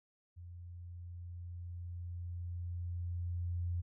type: tone with level ramp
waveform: sine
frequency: 87.31 Hz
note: F2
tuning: in tune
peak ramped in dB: -47 to -33 dBFS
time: 0.36-3.82 s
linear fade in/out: 20 ms
effects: none